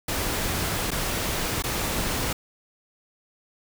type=noise with dropouts; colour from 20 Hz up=pink; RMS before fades=-27 dBFS; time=0.08-2.33 s; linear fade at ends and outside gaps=5 ms; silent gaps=0.907-0.915 / 1.624-1.638 s; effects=none